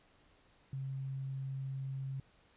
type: tone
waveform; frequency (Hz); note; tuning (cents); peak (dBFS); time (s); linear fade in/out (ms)
sine; 134.5; C3; +48; -37; 0.73-2.2; 2
effects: pink hiss -67 dBFS RMS until 2.56 s + resampled to 8000 Hz